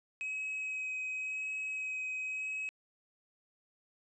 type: tone with vibrato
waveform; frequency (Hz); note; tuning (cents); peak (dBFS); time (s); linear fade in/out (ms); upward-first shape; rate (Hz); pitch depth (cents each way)
triangle; 2542; D#7; +36; -33; 0.21-2.69; 0; sine; 0.93; 10
effects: tanh soft clip ceiling -29 dBFS + resampled to 22050 Hz